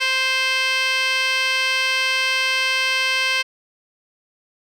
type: tone with band-pass filter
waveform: 15% pulse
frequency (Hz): 523.3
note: C5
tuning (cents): 0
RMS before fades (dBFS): -20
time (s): 0-3.43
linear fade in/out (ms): 20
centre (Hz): 3200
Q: 4.6
effects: none